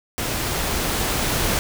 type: noise with level ramp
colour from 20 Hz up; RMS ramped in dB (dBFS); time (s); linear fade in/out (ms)
pink; -25 to -21; 0.18-1.59; 0
effects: none